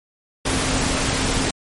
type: tone in noise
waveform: sine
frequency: 263.8 Hz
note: C4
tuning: 14 cents sharp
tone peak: -27 dBFS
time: 0.45-1.51 s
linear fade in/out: 10 ms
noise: pink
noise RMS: -21 dBFS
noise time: 0.45-1.51 s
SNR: -9 dB
effects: MP3 48 kbps